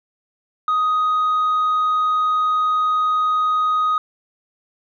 sine tone with tanh clipping, 1250 Hz, D#6, 8 cents sharp, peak -16 dBFS, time 0.68-3.98 s, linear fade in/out 2 ms, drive 1 dB, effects none

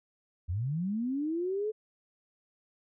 sine linear sweep, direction up, 77.78 to 439.7 Hz, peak -29 dBFS, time 0.48-1.72 s, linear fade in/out 20 ms, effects none

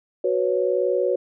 sine chord, F# suspended fourth, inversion none, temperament equal, 370 / 493.9 / 554.4 Hz, F#4 / B4 / C#5, 0 / 0 / 0 cents, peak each -23 dBFS, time 0.24-1.16 s, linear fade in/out 5 ms, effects none

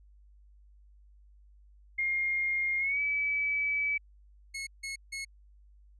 sine tone with pitch glide, 2128 to 2294 Hz, C7 to D7, +29 to -41 cents, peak -27 dBFS, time 1.98-3.98 s, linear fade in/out 10 ms, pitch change +130 cents, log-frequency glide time 2.79-3 s
sawtooth tone bursts, 2179 Hz, C#7, 30 cents flat, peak -32 dBFS, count 3, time 4.54-5.25 s, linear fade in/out 10 ms, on 130 ms, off 160 ms
effects added 50 Hz sine -55 dBFS peak until 5.99 s + resampled to 24000 Hz

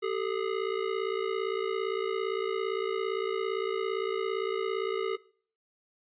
square ring-modulated tone, 415.3 Hz, G#4, in tune, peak -26 dBFS, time 0.02-5.17 s, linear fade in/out 20 ms, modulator 28.8 Hz, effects noise-tail reverb RT60 0.5 s tail -20 dB re dry + resampled to 8000 Hz

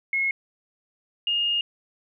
sine tone pair in turn, 2169 / 2840 Hz, C#7 / F7, -38 / +28 cents, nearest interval perfect fourth, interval 466 cents, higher second, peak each -21 dBFS, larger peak neither, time 0.13-0.31 / 1.27-1.61 s, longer second, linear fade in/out 2 ms, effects none

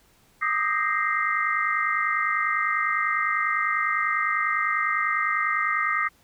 sine tone cluster, 1214 / 1264 / 1584 / 1878 / 2081 Hz, D#6 / D#6 / G6 / A#6 / C7, -43 / +27 / +18 / +12 / -10 cents, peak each -28 / -27 / -34 / -28 / -27 dBFS, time 0.41-6.09 s, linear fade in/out 20 ms, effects pink hiss -60 dBFS RMS until 6.23 s

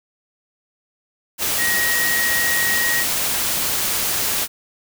sine tone in noise, 1891 Hz, A#6, 24 cents sharp, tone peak -19 dBFS, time 1.57-3.05 s, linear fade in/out 50 ms, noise white, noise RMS -21 dBFS, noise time 1.38-4.48 s, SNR -1 dB, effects none

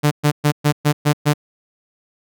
sawtooth tone bursts, 147.9 Hz, D3, 13 cents sharp, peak -8 dBFS, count 7, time 0.03-1.338 s, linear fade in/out 20 ms, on 84 ms, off 120 ms, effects none

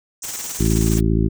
white band-pass noise, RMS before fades -32 dBFS, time 0.22-0.98 s, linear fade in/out 2 ms, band 5500 to 8800 Hz, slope 96 dB/octave
white noise with tremolo, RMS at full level -30 dBFS, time 0.23-1.01 s, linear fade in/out 10 ms, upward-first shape square, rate 19 Hz, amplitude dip 50%
harmonic tone, 55 Hz, A1, in tune, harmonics 1 / 2 / 3 / 4 / 5 / 6 / 7, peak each -19 / -21 / -21 / -23 / -28 / -24 / -27 dBFS, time 0.59-1.29 s, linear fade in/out 20 ms
effects none

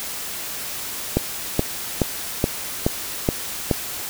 click train, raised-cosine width 2 ms, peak -3 dBFS, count 7, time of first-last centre 1.17-3.712 s, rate 2.36 Hz, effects white hiss -30 dBFS RMS until 4.09 s

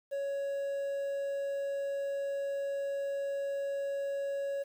triangle tone with quantisation, 557 Hz, C#5, 8 cents sharp, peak -30 dBFS, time 0.11-4.64 s, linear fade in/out 20 ms, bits 10, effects none

